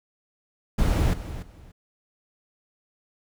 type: noise with echo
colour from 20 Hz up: brown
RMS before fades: -21 dBFS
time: 0.78-1.14 s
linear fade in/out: 10 ms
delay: 290 ms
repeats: 2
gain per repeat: -13 dB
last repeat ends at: 1.72 s
effects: none